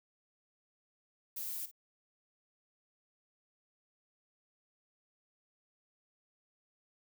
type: noise with echo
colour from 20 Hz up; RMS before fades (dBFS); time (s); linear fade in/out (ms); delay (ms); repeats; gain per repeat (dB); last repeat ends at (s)
violet; -40; 1.36-1.66; 10; 54; 1; -14; 1.714
effects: none